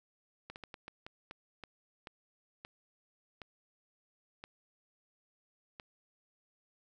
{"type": "slowing click train", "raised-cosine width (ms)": 0.3, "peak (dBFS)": -29, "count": 13, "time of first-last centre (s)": [0.5, 5.798], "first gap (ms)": 59, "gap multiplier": 1.33, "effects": []}